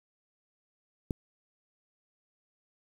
click, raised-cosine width 3 ms, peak -18 dBFS, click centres 1.108 s, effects 8-bit

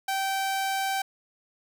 sawtooth tone, 776 Hz, G5, 18 cents flat, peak -22 dBFS, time 0.08-1.02 s, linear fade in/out 5 ms, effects none

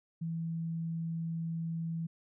sine tone, 164.81 Hz, E3, in tune, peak -33 dBFS, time 0.21-2.07 s, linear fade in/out 10 ms, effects none

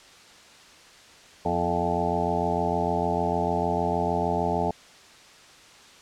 harmonic tone with a mistuned harmonic, 86.6 Hz, F2, 14 cents flat, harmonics 1 / 2 / 3 / 4 / 5 / 7 / 8 / 9 / 10, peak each -34 / -31 / -34 / -35 / -30 / -32 / -30 / -30 / -31 dBFS, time 1.45-4.71 s, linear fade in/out 5 ms, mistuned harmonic 3, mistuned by -43 cents, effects white hiss -50 dBFS RMS until 6.01 s + low-pass 6000 Hz 12 dB/octave

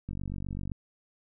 click train, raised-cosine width 5 ms, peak -24 dBFS, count 31, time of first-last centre 0.09-0.718 s, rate 47.8 Hz, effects none

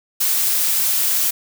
blue noise, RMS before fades -18 dBFS, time 0.2-1.31 s, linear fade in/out 10 ms, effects none

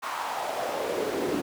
brown noise with high-pass filter sweep, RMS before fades -30 dBFS, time 0.02-1.42 s, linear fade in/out 20 ms, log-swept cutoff 1100 to 300 Hz, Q 3.1, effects none

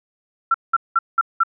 sine tone bursts, 1352 Hz, E6, 43 cents sharp, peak -12 dBFS, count 5, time 0.51-1.435 s, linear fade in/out 5 ms, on 33 ms, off 190 ms, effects none

